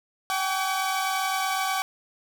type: tone cluster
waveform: sawtooth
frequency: 763 / 811 / 1139 Hz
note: G5 / G#5 / C#6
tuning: -47 / -41 / +47 cents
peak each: -23 / -31 / -25 dBFS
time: 0.3-1.82 s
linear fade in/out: 0 ms
effects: none